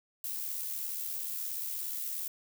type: noise with amplitude modulation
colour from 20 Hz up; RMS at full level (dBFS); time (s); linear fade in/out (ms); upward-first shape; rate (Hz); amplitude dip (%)
violet; -35; 0.24-2.28; 2; sine; 76.9; 40
effects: none